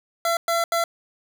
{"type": "tone bursts at uneven times", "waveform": "25% pulse", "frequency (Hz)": 676, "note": "E5", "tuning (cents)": 43, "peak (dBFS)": -16, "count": 3, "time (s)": [[0.25, 0.37], [0.48, 0.64], [0.72, 0.84]], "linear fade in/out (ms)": 2, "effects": []}